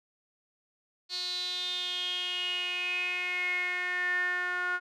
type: tone with band-pass filter sweep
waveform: sawtooth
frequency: 360 Hz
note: F#4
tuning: 47 cents flat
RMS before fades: -32 dBFS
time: 1.09-4.8 s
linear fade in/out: 50 ms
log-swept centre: 4300 to 1500 Hz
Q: 9.5
effects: none